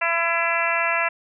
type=harmonic tone; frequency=336 Hz; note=E4; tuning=33 cents sharp; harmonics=2 / 3 / 4 / 5 / 6 / 7 / 8; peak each=-27 / -27 / -27 / -27 / -27 / -27 / -27 dBFS; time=0.01-1.09 s; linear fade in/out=10 ms; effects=none